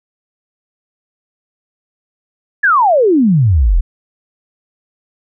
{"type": "exponential sweep", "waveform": "sine", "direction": "down", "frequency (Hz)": [1760, 35.41], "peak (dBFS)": -7, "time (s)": [2.63, 3.81], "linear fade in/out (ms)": 10, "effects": []}